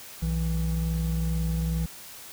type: tone pair together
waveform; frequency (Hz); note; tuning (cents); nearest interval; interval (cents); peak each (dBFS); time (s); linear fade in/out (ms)
triangle; 61.82 / 163.2; B1 / E3; +2 / -17; octave + perfect fourth; 1681; -25; 0.22-1.86; 5
effects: white hiss -44 dBFS RMS until 2.32 s